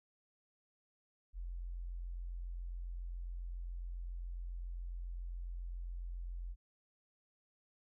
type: tone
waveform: sine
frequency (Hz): 43.65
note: F1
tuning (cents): 0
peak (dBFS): -40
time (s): 1.33-6.56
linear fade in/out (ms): 50
effects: none